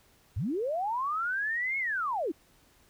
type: linear two-way sweep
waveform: sine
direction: up then down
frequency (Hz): 69.3 to 2200 to 269.5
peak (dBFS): -28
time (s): 0.36-2.32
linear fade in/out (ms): 10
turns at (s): 1.78
effects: pink hiss -63 dBFS RMS until 2.89 s